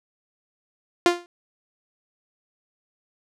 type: tone with exponential decay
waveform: sawtooth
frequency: 349.2 Hz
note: F4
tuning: in tune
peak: -7 dBFS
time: 1.06-1.26 s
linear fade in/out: 1 ms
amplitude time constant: 42 ms
effects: low-pass 7000 Hz 12 dB/octave